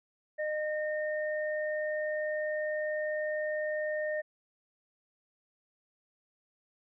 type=tone pair together; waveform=sine; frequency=611 / 1832.2 Hz; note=D#5 / A#6; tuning=-32 / -30 cents; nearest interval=octave + perfect fifth; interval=1902 cents; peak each=-31 / -37 dBFS; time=0.38-4.22 s; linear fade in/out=20 ms; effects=none